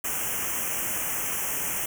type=band-stop noise; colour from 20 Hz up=white; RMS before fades=-29 dBFS; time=0.04-1.86 s; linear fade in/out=5 ms; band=3100 to 5700 Hz; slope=96 dB/octave; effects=none